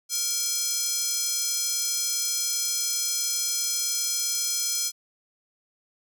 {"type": "tone with high-pass filter", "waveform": "square", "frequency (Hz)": 466.2, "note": "A#4", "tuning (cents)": 0, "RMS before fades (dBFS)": -27, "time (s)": [0.09, 4.92], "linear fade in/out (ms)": 50, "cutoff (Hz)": 5800, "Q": 2.2, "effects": []}